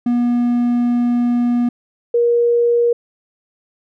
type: tone pair in turn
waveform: triangle / sine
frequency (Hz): 241.2 / 474.1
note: B3 / A#4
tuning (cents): -41 / +29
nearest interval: octave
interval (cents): 1170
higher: second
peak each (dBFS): -11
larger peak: neither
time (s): 0.06-1.69 / 2.14-2.93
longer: first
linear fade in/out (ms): 5
effects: none